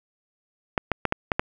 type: clicks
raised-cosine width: 0.5 ms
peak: -6 dBFS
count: 6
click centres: 0.778 / 0.917 / 1.053 / 1.124 / 1.318 / 1.395 s
effects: 8-bit